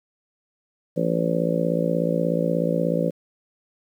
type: harmonic tone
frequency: 56.6 Hz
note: A1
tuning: 50 cents sharp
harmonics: 3 / 4 / 5 / 6 / 7 / 8 / 9 / 10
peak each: -24 / -30 / -29 / -33 / -34 / -32 / -25 / -28 dBFS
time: 0.96-3.11 s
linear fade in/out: 20 ms
effects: 9-bit